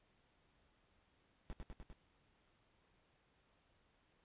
brown noise with echo, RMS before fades -45 dBFS, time 1.5-1.53 s, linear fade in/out 0 ms, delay 100 ms, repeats 4, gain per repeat -2 dB, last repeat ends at 1.93 s, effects pink hiss -75 dBFS RMS until 4.24 s + resampled to 8000 Hz

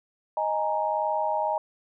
sine chord, D# suspended fourth, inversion none, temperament equal, 622.3 / 830.6 / 932.3 Hz, D#5 / G#5 / A#5, 0 / 0 / 0 cents, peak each -28 dBFS, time 0.37-1.58 s, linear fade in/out 2 ms, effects none

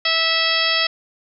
harmonic tone, 654 Hz, E5, 14 cents flat, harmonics 1 / 2 / 3 / 4 / 5 / 6 / 7 / 8, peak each -28 / -26 / -23 / -24 / -22 / -26 / -25 / -24 dBFS, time 0.05-0.87 s, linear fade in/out 5 ms, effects none

